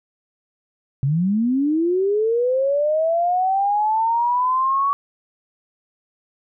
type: linear sweep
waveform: sine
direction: up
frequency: 129.3 to 1130 Hz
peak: -16 dBFS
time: 1.03-4.93 s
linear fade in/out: 0 ms
effects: none